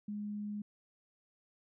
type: tone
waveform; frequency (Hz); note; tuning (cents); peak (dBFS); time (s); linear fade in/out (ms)
sine; 207.7; G#3; 0; -37; 0.08-0.62; 5
effects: none